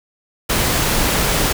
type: noise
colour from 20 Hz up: pink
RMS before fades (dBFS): -17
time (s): 0.49-1.53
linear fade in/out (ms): 10
effects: none